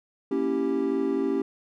triangle chord, A# diminished seventh, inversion none, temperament equal, 233.1 / 277.2 / 329.6 / 392 Hz, A#3 / C#4 / E4 / G4, 0 / 0 / 0 / 0 cents, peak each -31 / -25 / -29 / -25 dBFS, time 0.31-1.42 s, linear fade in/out 5 ms, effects none

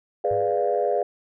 sine chord, G# diminished seventh, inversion none, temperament equal with one note detuned, 415.3 / 493.9 / 590.4 / 698.5 Hz, G#4 / B4 / D5 / F5, 0 / 0 / +9 / 0 cents, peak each -25 dBFS, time 0.24-1.03 s, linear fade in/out 5 ms
sine tone with exponential decay, 103.83 Hz, G#2, in tune, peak -31 dBFS, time 0.31-0.73 s, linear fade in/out 0 ms, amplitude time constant 90 ms
effects tanh soft clip ceiling -11 dBFS

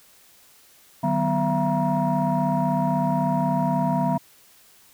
sine tone cluster, 152.3 / 188.5 / 248.2 / 675 / 949 Hz, D#3 / F#3 / B3 / E5 / A#5, -37 / +32 / +9 / +41 / +31 cents, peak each -25 dBFS, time 1.03-4.18 s, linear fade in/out 10 ms, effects tanh soft clip ceiling -13 dBFS + white hiss -54 dBFS RMS until 4.93 s

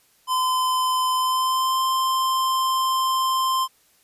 square tone with pitch glide, 1024 to 1045.5 Hz, C6 to C6, -38 to -2 cents, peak -20 dBFS, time 0.27-3.68 s, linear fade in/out 50 ms, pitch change +36 cents, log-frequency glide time 1.14-1.82 s, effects white hiss -60 dBFS RMS until 4.03 s + resampled to 32000 Hz

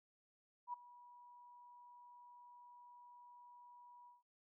sine tone with ADSR envelope, 972 Hz, B5, 28 cents flat, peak -39 dBFS, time 0.67-4.23 s, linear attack 64 ms, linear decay 10 ms, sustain -19 dB, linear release 160 ms, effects none

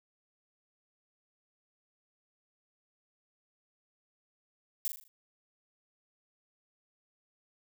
violet noise with echo, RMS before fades -33 dBFS, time 4.85-4.88 s, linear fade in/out 0 ms, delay 40 ms, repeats 5, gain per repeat -6 dB, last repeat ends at 5.08 s, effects none

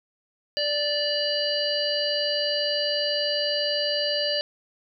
harmonic tone, 586 Hz, D5, 4 cents flat, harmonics 1 / 3 / 5 / 7 / 8, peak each -27 / -34 / -29 / -34 / -27 dBFS, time 0.57-4.41 s, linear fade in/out 0 ms, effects none

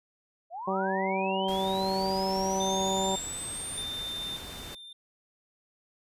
sine linear sweep, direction up, 630 to 9230 Hz, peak -35 dBFS, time 0.5-3.84 s, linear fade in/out 50 ms
harmonic tone, 191.5 Hz, G3, 40 cents flat, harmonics 1 / 2 / 3 / 4 / 5, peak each -33 / -33 / -33 / -33 / -33 dBFS, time 0.67-3.16 s, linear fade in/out 10 ms
pink noise, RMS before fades -43 dBFS, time 1.48-4.75 s, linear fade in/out 5 ms
triangle tone with tremolo, 3593 Hz, A7, 36 cents sharp, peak -32 dBFS, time 2.6-4.93 s, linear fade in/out 5 ms, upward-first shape square, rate 0.85 Hz, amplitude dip 70%
effects resampled to 32000 Hz

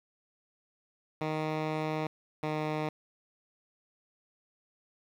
10% pulse tone pair in turn, 155.56 / 153.77 Hz, D#3 / D#3, 0 / -20 cents, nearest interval unison, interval 20 cents, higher first, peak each -22 dBFS, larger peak neither, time 1.21-2.07 / 2.43-2.89 s, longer first, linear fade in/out 2 ms, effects low-pass 3000 Hz 12 dB/octave + 9-bit

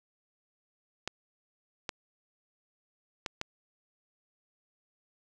clicks, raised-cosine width 0.2 ms, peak -16 dBFS, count 4, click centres 1.076 / 1.892 / 3.262 / 3.414 s, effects none

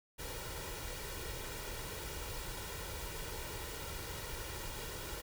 pink noise with comb filter, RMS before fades -43 dBFS, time 0.18-5.22 s, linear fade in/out 20 ms, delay 2.1 ms, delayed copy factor +0.6, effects none

